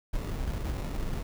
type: noise with sample-and-hold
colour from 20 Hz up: brown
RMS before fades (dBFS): -32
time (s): 0.13-1.23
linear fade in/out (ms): 10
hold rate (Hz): 1575
effects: none